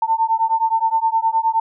sine beating tone pair, 894 / 903.6 Hz, A5 / A5, +27 / +46 cents, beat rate 9.6 Hz, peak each -18 dBFS, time 0.02-1.6 s, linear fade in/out 5 ms, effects none

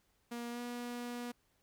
sawtooth tone with pitch glide, 237.5 to 241.8 Hz, A#3 to B3, +33 to -36 cents, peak -36 dBFS, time 0.31-1.32 s, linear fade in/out 10 ms, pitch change +31 cents, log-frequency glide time 0.5-0.6 s, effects pink hiss -75 dBFS RMS until 1.62 s

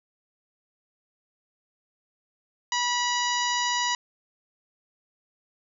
harmonic tone, 974 Hz, B5, 24 cents flat, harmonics 1 / 2 / 3 / 4 / 5 / 6 / 7, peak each -27 / -30 / -32 / -33 / -34 / -35 / -35 dBFS, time 2.72-3.95 s, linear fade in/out 2 ms, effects none

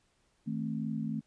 sine chord, A diminished, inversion second, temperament just, 158.4 / 220 / 264 Hz, Eb3 / A3 / C4, +31 / 0 / +16 cents, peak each -37 / -34 / -39 dBFS, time 0.46-1.21 s, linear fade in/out 20 ms, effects pink hiss -72 dBFS RMS until 1.26 s + resampled to 22050 Hz

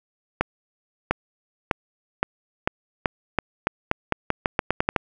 accelerating click train, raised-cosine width 0.5 ms, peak -4 dBFS, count 17, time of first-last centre 0.41-4.962 s, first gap 700 ms, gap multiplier 0.86, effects none

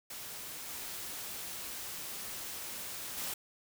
white noise with level steps, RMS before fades -44 / -42 / -38 dBFS, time 0.1-3.34 s, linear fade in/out 5 ms, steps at 0.68 / 3.17 s, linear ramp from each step 10 ms, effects none

